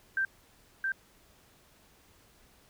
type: tone with echo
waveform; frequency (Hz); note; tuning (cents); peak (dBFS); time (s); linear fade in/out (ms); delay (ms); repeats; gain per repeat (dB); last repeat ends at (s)
sine; 1568; G6; 0; -26; 0.17-0.25; 2; 670; 1; -2; 0.92
effects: pink hiss -62 dBFS RMS until 2.69 s